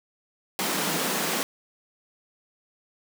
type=high-pass noise; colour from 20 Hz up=pink; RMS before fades=-27 dBFS; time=0.59-1.43 s; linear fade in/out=0 ms; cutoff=160 Hz; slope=96 dB/octave; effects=none